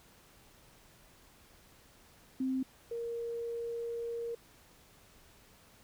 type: tone pair in turn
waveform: sine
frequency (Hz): 261.6 / 467.3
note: C4 / A#4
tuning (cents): 0 / +4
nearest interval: minor seventh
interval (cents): 1004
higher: second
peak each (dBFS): -30 / -35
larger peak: first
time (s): 2.4-2.63 / 2.91-4.35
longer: second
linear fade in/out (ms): 5
effects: pink hiss -61 dBFS RMS until 5.83 s